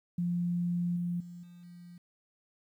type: tone with level steps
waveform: sine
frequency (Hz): 174.61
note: F3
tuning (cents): 0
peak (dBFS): -28 / -30 / -43 / -49 / -47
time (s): 0.18-1.98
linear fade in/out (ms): 5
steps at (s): 0.96 / 1.2 / 1.43 / 1.63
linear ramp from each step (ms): 5
effects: 11-bit